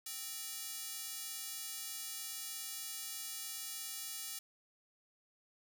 square tone with high-pass filter, 261.6 Hz, C4, in tune, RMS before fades -44 dBFS, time 0.06-4.39 s, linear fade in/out 5 ms, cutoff 5500 Hz, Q 0.54, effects none

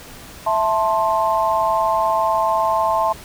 sine chord, A minor, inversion second, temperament just, 660 / 880 / 1056 Hz, E5 / A5 / C6, +2 / 0 / +16 cents, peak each -20 / -19 / -20 dBFS, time 0.46-3.13 s, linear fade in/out 10 ms, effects pink hiss -39 dBFS RMS until 3.24 s

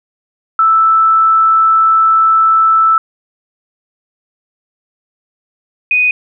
sine tone pair in turn, 1318.5 / 2489 Hz, E6 / D#7, 0 / 0 cents, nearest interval major seventh, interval 1100 cents, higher second, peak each -6 / -8 dBFS, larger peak first, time 0.59-2.98 / 5.91-6.11 s, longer first, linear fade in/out 2 ms, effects none

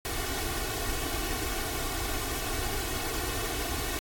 pink noise with comb filter, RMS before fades -32 dBFS, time 0.05-3.99 s, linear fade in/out 0 ms, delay 2.7 ms, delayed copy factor +0.8, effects AAC 64 kbps

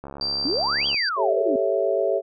click train, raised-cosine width 1 ms, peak -22 dBFS, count 64, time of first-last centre 0.04-0.944 s, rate 69.7 Hz
sine tone, 4696 Hz, D8, 1 cent flat, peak -23 dBFS, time 0.21-1.09 s, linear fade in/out 2 ms
sine exponential two-way sweep, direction up then down, 251 to 3386 to 251 Hz, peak -23 dBFS, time 0.45-1.56 s, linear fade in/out 2 ms, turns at 0.87 s
sine chord, A dominant seventh, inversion third, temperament equal, 392 / 440 / 554.4 / 659.3 Hz, G4 / A4 / C#5 / E5, 0 / 0 / 0 / 0 cents, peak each -25 / -26 / -24 / -24 dBFS, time 1.16-2.22 s, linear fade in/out 50 ms
effects none

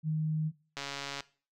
sine tone, 155.9 Hz, D#3, 4 cents sharp, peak -28 dBFS, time 0.03-0.52 s, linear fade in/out 50 ms
click train, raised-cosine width 0.2 ms, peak -20 dBFS, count 62, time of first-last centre 0.77-1.206 s, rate 140 Hz
effects noise-tail reverb RT60 0.4 s tail -19 dB re dry

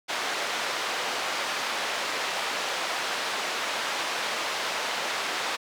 pink band-pass noise, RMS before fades -30 dBFS, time 0.08-5.57 s, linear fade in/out 20 ms, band 650 to 4900 Hz, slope 12 dB/octave, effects none

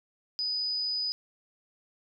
sine tone, 4978 Hz, D#8, in tune, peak -28 dBFS, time 0.39-1.12 s, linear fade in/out 0 ms, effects none

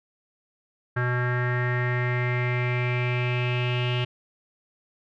square tone with low-pass filter sweep, 123.47 Hz, B2, in tune, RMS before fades -25 dBFS, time 0.96-4.05 s, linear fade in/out 10 ms, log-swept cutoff 1600 to 2900 Hz, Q 6.4, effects none

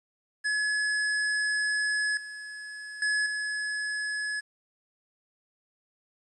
square tone with level steps, 1699 Hz, G#6, 39 cents sharp, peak -26 / -39 / -25 / -30 dBFS, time 0.44-4.41 s, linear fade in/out 20 ms, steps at 2.17 / 3.02 / 3.26 s, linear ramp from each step 2 ms, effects resampled to 24000 Hz + 10-bit

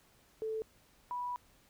sine tone pair in turn, 439.8 / 981.3 Hz, A4 / B5, -1 / -11 cents, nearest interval octave + major second, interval 1390 cents, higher second, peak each -34 / -35 dBFS, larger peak first, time 0.42-0.62 / 1.11-1.36 s, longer second, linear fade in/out 0 ms, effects pink hiss -66 dBFS RMS until 1.69 s

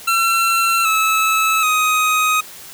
25% pulse tone with pitch steps, 1353 / 1302.4 / 1253.7 Hz, E6 / E6 / D#6, +45 / -21 / +13 cents, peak -10 dBFS, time 0.07-2.41 s, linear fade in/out 10 ms, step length 780 ms, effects white hiss -37 dBFS RMS until 2.73 s

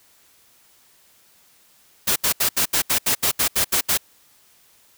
white noise bursts, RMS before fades -19 dBFS, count 12, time 2.07-3.976 s, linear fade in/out 10 ms, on 91 ms, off 74 ms, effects white hiss -56 dBFS RMS until 4.97 s

